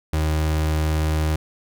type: tone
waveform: 35% pulse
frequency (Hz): 77.78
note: D#2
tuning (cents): 0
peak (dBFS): -17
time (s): 0.13-1.36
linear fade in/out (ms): 5
effects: none

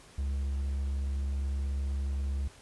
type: tone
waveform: triangle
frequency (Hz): 68.8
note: C#2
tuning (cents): -12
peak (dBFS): -27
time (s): 0.18-2.48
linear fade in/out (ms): 5
effects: pink hiss -55 dBFS RMS until 2.61 s + resampled to 24000 Hz

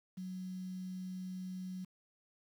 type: tone with quantisation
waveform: sine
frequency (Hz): 185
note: F#3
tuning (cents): 0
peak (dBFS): -40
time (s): 0.17-1.85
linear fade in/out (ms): 10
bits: 10
effects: none

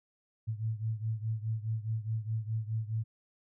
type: beating tone pair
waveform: sine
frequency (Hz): 109.2 / 114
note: A2 / A#2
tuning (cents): -13 / -38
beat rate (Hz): 4.8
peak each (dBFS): -33 / -36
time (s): 0.47-3.04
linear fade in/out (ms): 20
effects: none

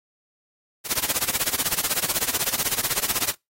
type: noise with tremolo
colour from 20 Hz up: white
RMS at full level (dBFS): -21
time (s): 0.84-3.35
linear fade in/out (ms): 50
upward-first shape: sine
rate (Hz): 16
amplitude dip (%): 95
effects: noise-tail reverb RT60 0.2 s tail -26 dB re dry + AAC 48 kbps

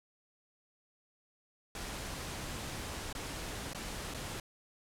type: noise with dropouts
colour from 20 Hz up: pink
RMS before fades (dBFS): -41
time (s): 1.75-4.4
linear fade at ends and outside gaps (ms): 2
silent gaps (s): 3.128-3.15 / 3.734-3.747 / 4.139-4.145
effects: low-pass 11000 Hz 12 dB/octave

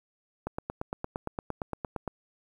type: click train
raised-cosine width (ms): 1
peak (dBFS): -18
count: 15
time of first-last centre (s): 0.47-2.077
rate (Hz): 8.71
effects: 9-bit

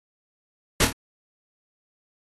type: noise with echo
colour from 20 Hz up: pink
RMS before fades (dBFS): -18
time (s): 0.8-0.85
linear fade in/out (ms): 5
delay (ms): 26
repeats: 3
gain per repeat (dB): -6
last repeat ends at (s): 0.928
effects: AAC 32 kbps

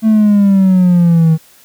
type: exponential sweep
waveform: triangle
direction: down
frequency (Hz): 222.6 to 158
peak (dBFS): -3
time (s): 0.02-1.38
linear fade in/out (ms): 50
effects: tanh soft clip ceiling 0 dBFS + white hiss -45 dBFS RMS until 1.64 s

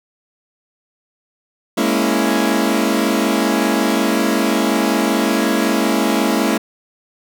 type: chord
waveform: sawtooth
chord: A# half-diminished seventh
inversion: third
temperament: equal with one note detuned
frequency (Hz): 207.7 / 233.1 / 277.2 / 332.5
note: G#3 / A#3 / C#4 / E4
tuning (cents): 0 / 0 / 0 / +15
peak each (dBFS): -16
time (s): 1.77-6.58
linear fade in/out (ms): 10
effects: none

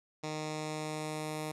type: tone with low-pass filter sweep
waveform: 10% pulse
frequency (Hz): 154.3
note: D#3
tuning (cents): -14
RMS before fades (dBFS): -38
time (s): 0.23-1.52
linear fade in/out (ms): 10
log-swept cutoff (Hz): 6400 to 11000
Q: 1.6
effects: none

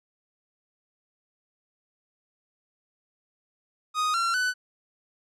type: tone with pitch steps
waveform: 45% pulse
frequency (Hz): 1244.5 / 1365 / 1497.2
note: D#6 / F6 / F#6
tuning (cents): 0 / -40 / +20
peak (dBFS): -23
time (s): 3.94-4.54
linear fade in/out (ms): 50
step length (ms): 200
effects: low-pass 8000 Hz 12 dB/octave

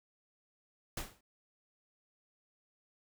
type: noise with exponential decay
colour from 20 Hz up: pink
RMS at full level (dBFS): -35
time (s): 0.97-1.21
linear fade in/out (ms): 5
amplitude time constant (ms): 51
effects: none

